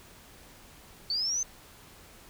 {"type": "linear sweep", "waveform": "sine", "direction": "up", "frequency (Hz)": [4435, 6272], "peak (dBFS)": -27, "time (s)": [1.1, 1.43], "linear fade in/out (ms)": 2, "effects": ["pink hiss -53 dBFS RMS until 2.29 s"]}